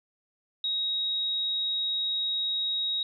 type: tone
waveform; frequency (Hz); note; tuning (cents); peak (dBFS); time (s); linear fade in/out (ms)
sine; 3791; A#7; +28; -26; 0.64-3.03; 2
effects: none